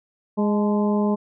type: harmonic tone with a mistuned harmonic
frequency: 207.2 Hz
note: G#3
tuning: 4 cents flat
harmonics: 1 / 2 / 3 / 4 / 5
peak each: -19 / -25 / -29 / -31 / -33 dBFS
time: 0.37-1.16 s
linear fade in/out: 20 ms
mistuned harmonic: 4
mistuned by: +61 cents
effects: none